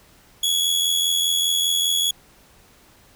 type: tone with amplitude modulation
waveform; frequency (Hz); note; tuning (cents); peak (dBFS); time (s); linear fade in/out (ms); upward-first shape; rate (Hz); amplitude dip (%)
sawtooth; 3362; G#7; +20; -13; 0.43-2.11; 5; sine; 85; 50
effects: pink hiss -53 dBFS RMS until 3.15 s